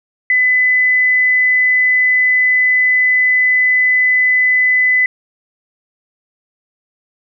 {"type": "tone", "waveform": "sine", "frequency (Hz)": 2007, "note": "B6", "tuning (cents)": 27, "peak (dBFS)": -9, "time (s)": [0.3, 5.06], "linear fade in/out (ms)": 2, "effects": []}